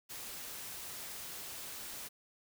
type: noise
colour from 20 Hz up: white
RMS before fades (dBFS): -45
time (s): 0.09-2.09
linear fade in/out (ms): 20
effects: none